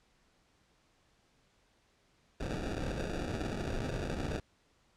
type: noise with sample-and-hold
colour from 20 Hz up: pink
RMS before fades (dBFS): -36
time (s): 2.4-4.4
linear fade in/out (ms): 5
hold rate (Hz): 1050
effects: pink hiss -70 dBFS RMS until 4.96 s + low-pass 7000 Hz 12 dB/octave